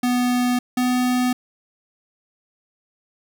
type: tone pair in turn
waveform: square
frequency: 246.9 / 249.8 Hz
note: B3 / B3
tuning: 0 / +20 cents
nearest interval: unison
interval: 20 cents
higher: second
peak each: -18 dBFS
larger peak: neither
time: 0.03-0.59 / 0.77-1.33 s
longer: neither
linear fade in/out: 5 ms
effects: none